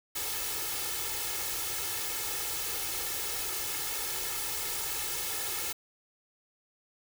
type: noise with comb filter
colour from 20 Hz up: white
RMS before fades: -34 dBFS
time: 0.15-5.73 s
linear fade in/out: 10 ms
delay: 2.3 ms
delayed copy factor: +1
effects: none